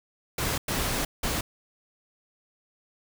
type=noise bursts at uneven times; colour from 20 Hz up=pink; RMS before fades=-28 dBFS; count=3; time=0.38-0.58 / 0.68-1.05 / 1.23-1.41 s; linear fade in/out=5 ms; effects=none